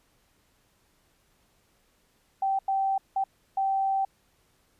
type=tone bursts at uneven times; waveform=sine; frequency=777 Hz; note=G5; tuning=16 cents flat; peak=-23 dBFS; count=4; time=2.42-2.59 / 2.68-2.98 / 3.16-3.24 / 3.57-4.05 s; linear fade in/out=5 ms; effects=pink hiss -67 dBFS RMS until 4.79 s + resampled to 32000 Hz